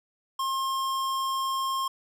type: tone with hard clipping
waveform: sine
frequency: 1068 Hz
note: C6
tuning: 35 cents sharp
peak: -28 dBFS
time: 0.39-1.88 s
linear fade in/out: 5 ms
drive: 18 dB
effects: none